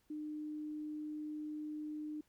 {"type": "tone", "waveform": "sine", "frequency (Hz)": 303.3, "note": "D#4", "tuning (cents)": -44, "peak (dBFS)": -40, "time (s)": [0.1, 2.21], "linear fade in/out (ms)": 5, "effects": ["pink hiss -75 dBFS RMS until 2.28 s"]}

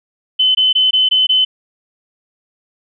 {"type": "tone bursts", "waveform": "sine", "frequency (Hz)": 3039, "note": "F#7", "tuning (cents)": 46, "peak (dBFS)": -9, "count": 6, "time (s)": [0.39, 1.45], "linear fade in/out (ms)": 10, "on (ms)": 160, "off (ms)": 20, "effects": []}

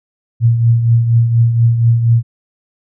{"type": "tone with tremolo", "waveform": "sine", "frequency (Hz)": 116.54, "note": "A#2", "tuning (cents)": 0, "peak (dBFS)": -5, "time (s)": [0.4, 2.23], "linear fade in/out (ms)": 50, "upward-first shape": "triangle", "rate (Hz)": 4.2, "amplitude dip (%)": 60, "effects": []}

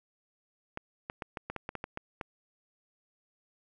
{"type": "clicks", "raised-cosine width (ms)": 0.5, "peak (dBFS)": -21, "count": 11, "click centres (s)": [0.774, 1.099, 1.222, 1.372, 1.5, 1.563, 1.691, 1.753, 1.841, 1.974, 2.212], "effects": []}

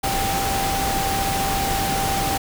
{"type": "tone in noise", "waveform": "sine", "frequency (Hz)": 784, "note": "G5", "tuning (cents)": 0, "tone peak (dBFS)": -23, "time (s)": [0.03, 2.38], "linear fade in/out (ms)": 10, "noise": "pink", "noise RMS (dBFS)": -24, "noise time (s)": [0.03, 2.38], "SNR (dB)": -2, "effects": []}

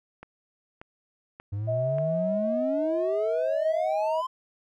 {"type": "click train", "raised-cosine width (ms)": 0.5, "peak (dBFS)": -27, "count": 4, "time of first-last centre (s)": [0.23, 1.984], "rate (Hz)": 1.71}
{"type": "exponential sweep", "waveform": "triangle", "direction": "up", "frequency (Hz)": [98, 1052], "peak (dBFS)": -26, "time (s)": [1.52, 4.27], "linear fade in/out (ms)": 10}
{"type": "tone with vibrato", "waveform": "sine", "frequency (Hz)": 638, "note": "D#5", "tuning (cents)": 43, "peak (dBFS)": -25, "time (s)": [1.67, 4.22], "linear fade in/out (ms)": 20, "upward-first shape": "triangle", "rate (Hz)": 0.78, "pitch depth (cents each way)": 23}
{"effects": []}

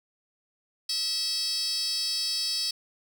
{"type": "tone with high-pass filter", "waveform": "10% pulse", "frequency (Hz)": 650, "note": "E5", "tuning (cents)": -24, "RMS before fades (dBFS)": -29, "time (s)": [0.89, 2.71], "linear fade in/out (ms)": 5, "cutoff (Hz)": 5000, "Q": 8.5, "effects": []}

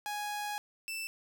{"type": "tone pair in turn", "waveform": "sawtooth", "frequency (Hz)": [830.6, 2655], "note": ["G#5", "E7"], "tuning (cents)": [0, 12], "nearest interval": "octave + minor sixth", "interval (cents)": 2012, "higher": "second", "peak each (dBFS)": [-31, -33], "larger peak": "first", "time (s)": [[0.06, 0.58], [0.88, 1.07]], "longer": "first", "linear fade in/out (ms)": 0, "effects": []}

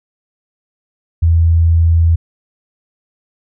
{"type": "tone", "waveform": "sine", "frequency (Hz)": 83, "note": "E2", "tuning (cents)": 12, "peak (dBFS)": -7, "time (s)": [1.22, 2.16], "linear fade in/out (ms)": 10, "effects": []}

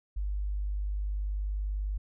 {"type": "tone", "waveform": "sine", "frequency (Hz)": 50.1, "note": "G1", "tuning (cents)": 38, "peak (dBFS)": -29, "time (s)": [0.16, 1.98], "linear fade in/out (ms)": 10, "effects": []}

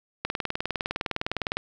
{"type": "click train", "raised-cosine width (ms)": 0.3, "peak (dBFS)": -11, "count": 27, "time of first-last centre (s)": [0.25, 1.57], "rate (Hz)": 19.7, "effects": []}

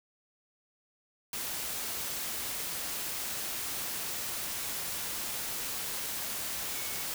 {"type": "tone in noise", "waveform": "sine", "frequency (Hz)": 2217, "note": "C#7", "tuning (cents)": 0, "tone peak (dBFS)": -47, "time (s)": [6.75, 7.03], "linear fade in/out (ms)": 2, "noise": "white", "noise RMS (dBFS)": -36, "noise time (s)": [1.33, 7.14], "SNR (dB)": -14, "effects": []}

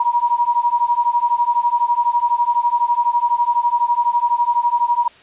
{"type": "beating tone pair", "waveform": "sine", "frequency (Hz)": [950, 962], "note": ["A#5", "B5"], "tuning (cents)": [33, -46], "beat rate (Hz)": 12, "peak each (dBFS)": -17, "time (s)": [0, 5.08], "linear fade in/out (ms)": 5, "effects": ["white hiss -46 dBFS RMS until 5.22 s", "resampled to 8000 Hz"]}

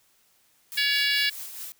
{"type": "noise with tremolo", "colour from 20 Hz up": "blue", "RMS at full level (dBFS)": -36, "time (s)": [0.72, 1.72], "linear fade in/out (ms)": 0, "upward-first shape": "triangle", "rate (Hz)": 4.7, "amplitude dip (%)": 50}
{"type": "harmonic tone", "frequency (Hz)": 566, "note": "C#5", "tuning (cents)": 36, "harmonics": [3, 4, 5, 6, 7, 8, 9], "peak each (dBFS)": [-27, -28, -29, -30, -30, -31, -32], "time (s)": [0.77, 1.3], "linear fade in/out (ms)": 10}
{"effects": ["white hiss -64 dBFS RMS until 1.79 s"]}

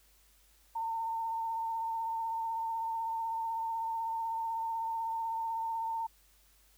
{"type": "tone with vibrato", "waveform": "sine", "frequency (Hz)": 906, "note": "A#5", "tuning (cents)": -50, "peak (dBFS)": -32, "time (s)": [0.75, 6.07], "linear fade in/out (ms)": 10, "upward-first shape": "triangle", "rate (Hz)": 16, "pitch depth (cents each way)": 27, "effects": ["added 50 Hz sine -66 dBFS peak until 6.77 s", "white hiss -66 dBFS RMS until 6.77 s"]}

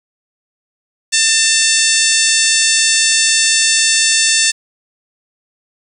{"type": "harmonic tone with a mistuned harmonic", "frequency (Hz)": 894, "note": "A5", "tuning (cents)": 27, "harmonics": [2, 3, 4, 5, 6, 7, 8, 9, 10], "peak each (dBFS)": [-19, -19, -19, -19, -19, -19, -19, -19, -19], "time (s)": [1.12, 4.52], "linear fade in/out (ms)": 20, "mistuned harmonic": 9, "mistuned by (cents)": -61, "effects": ["7-bit"]}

